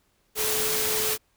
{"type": "tone in noise", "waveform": "sine", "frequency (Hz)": 432.4, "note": "A4", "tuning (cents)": -30, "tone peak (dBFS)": -31, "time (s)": [0.35, 1.18], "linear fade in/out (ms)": 50, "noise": "white", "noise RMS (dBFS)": -26, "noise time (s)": [0.35, 1.18], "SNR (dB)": -8, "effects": ["pink hiss -68 dBFS RMS until 1.36 s"]}